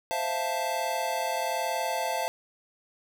square chord, F major seventh, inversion second, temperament equal with one note detuned, 523.3 / 657.4 / 698.5 / 880 Hz, C5 / E5 / F5 / A5, 0 / -5 / 0 / 0 cents, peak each -36 / -34 / -34 / -32 dBFS, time 0.11-2.28 s, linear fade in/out 0 ms, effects none

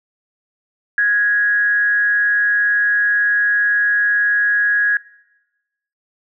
sine tone with amplitude modulation, 1661.2 Hz, G#6, in tune, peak -10 dBFS, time 0.98-4.97 s, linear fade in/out 2 ms, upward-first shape sine, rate 218 Hz, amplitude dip 45%, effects noise-tail reverb RT60 1.0 s tail -22 dB re dry

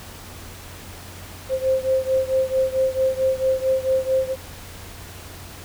sine beating tone pair, 523.3 / 527.8 Hz, C5 / C5, 0 / +15 cents, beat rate 4.5 Hz, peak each -20 / -22 dBFS, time 1.49-4.36 s, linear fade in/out 50 ms, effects added 89 Hz sine -41 dBFS peak until 5.64 s + pink hiss -40 dBFS RMS until 5.64 s

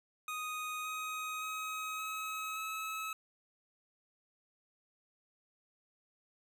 25% pulse tone with pitch steps, 1244.5 / 1256.1 / 1267.7 / 1279.5 / 1291.4 Hz, D#6 / D#6 / D#6 / D#6 / E6, 0 / +16 / +32 / +48 / -36 cents, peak -34 dBFS, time 0.28-3.13 s, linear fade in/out 2 ms, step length 570 ms, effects none

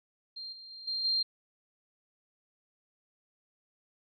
sine tone with level steps, 4186 Hz, C8, in tune, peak -39 / -46 / -44 / -31 / -26 dBFS, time 0.36-1.23 s, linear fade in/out 10 ms, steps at 0.52 / 0.7 / 0.87 / 1.04 s, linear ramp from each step 10 ms, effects none

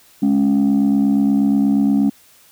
sine tone pair together, 208.8 / 277.2 Hz, G#3 / C#4, +10 / 0 cents, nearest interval perfect fourth, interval 490 cents, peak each -13 dBFS, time 0.22-2.1 s, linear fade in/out 10 ms, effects tanh soft clip ceiling -9 dBFS + white hiss -50 dBFS RMS until 2.51 s

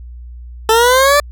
20% pulse linear sweep, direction up, 436.9 to 590 Hz, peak -3 dBFS, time 0.69-1.2 s, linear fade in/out 2 ms, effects added 60 Hz sine -29 dBFS peak until 1.31 s

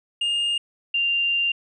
triangle / sine tone pair in turn, 2826 / 2787 Hz, F7 / F7, +20 / -4 cents, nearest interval unison, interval 24 cents, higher first, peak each -19 dBFS, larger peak neither, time 0.21-0.58 / 0.94-1.52 s, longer second, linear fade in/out 5 ms, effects resampled to 22050 Hz

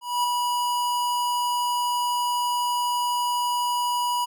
square tone with ADSR envelope, 974 Hz, B5, 24 cents flat, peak -20 dBFS, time 0.01-4.26 s, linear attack 230 ms, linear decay 3 ms, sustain -3 dB, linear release 22 ms, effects none

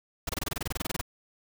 pink noise bursts, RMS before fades -31 dBFS, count 16, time 0.27-1.013 s, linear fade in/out 5 ms, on 23 ms, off 25 ms, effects none

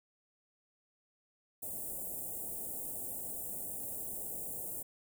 white band-stop noise, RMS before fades -41 dBFS, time 1.62-4.83 s, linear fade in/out 10 ms, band 760 to 8000 Hz, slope 48 dB/octave, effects none

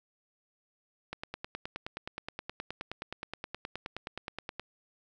click train, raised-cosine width 0.3 ms, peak -21 dBFS, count 34, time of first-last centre 1.13-4.596 s, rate 9.52 Hz, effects none

